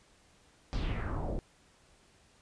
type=noise with low-pass filter sweep; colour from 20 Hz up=brown; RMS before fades=-34 dBFS; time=0.73-1.39 s; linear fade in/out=0 ms; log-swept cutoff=5200 to 470 Hz; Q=2.8; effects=pink hiss -64 dBFS RMS until 2.41 s + resampled to 22050 Hz